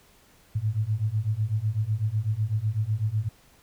sine beating tone pair, 103.83 / 111.83 Hz, G#2 / A2, 0 / +29 cents, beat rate 8 Hz, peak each -27 / -26 dBFS, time 0.55-3.29 s, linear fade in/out 10 ms, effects pink hiss -58 dBFS RMS until 3.62 s

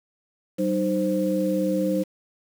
sine tone cluster, 190.5 / 307.7 / 522 Hz, G3 / D#4 / C5, -49 / -19 / -4 cents, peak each -25 dBFS, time 0.58-2.04 s, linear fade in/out 20 ms, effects 7-bit

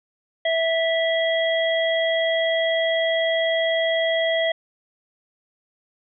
harmonic tone, 656 Hz, E5, 9 cents flat, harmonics 1 / 3 / 5, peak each -20 / -25 / -27 dBFS, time 0.45-4.52 s, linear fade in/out 5 ms, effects none

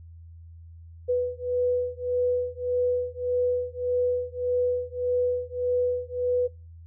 sine beating tone pair, 493.9 / 495.6 Hz, B4 / B4, 0 / +6 cents, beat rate 1.7 Hz, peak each -26 dBFS, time 1.08-6.48 s, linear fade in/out 20 ms, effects noise-tail reverb RT60 0.3 s tail -25 dB re dry + added 83 Hz sine -43 dBFS peak until 6.86 s

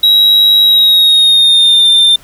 triangle tone with pitch glide, 3850 to 3592 Hz, B7 to A7, -45 to +35 cents, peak -3 dBFS, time 0.03-2.16 s, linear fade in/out 5 ms, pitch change -120 cents, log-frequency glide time 0.64-1.87 s, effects pink hiss -41 dBFS RMS until 2.23 s

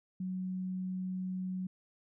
sine tone, 185.3 Hz, F#3, 3 cents sharp, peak -34 dBFS, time 0.2-1.67 s, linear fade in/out 5 ms, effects none

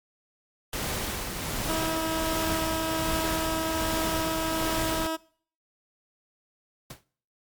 pink noise with tremolo, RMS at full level -30 dBFS, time 0.73-5.07 s, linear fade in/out 2 ms, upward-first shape sine, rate 1.3 Hz, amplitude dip 35%
15% pulse tone, 321.8 Hz, E4, 42 cents flat, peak -21 dBFS, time 1.68-5.17 s, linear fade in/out 20 ms
pink noise with exponential decay, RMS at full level -36 dBFS, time 6.9-7.04 s, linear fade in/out 5 ms, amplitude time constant 29 ms
effects noise-tail reverb RT60 0.5 s tail -21 dB re dry + MP3 96 kbps

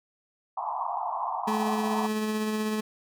white band-pass noise, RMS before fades -31 dBFS, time 0.57-2.07 s, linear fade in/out 5 ms, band 690 to 1100 Hz, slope 96 dB/octave
30% pulse tone with tremolo, 215.3 Hz, A3, 37 cents flat, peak -23 dBFS, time 1.47-2.81 s, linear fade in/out 10 ms, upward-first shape sine, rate 16 Hz, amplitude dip 25%
effects none

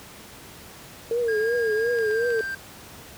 sine tone with vibrato, 454 Hz, A#4, 46 cents flat, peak -21 dBFS, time 1.11-2.41 s, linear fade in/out 2 ms, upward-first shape triangle, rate 2.8 Hz, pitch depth 130 cents each way
triangle tone with pitch glide, 1626 to 1574.2 Hz, G#6 to G6, -37 to +7 cents, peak -26 dBFS, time 1.28-2.55 s, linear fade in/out 5 ms, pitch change -56 cents, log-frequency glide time 1.97-2.27 s
clicks, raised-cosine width 0.2 ms, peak -23 dBFS, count 4, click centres 1.987 / 2.112 / 2.305 / 2.393 s
effects pink hiss -44 dBFS RMS until 3.17 s + high-pass 60 Hz 12 dB/octave

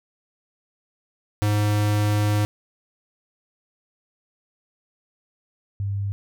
square / sine tone pair in turn, 104.5 / 99.76 Hz, G#2 / G2, +11 / +31 cents, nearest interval minor second, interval 80 cents, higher first, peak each -19 / -23 dBFS, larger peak first, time 1.42-2.45 / 5.8-6.12 s, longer first, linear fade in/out 0 ms, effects none

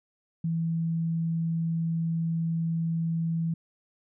sine tone, 164.81 Hz, E3, in tune, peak -25 dBFS, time 0.44-3.54 s, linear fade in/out 5 ms, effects none

